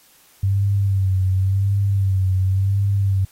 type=tone with vibrato; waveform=sine; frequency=96.8 Hz; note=G2; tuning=21 cents flat; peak=-15 dBFS; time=0.43-3.25 s; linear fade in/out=5 ms; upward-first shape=sine; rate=0.92 Hz; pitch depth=55 cents each way; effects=white hiss -53 dBFS RMS until 3.31 s + AAC 48 kbps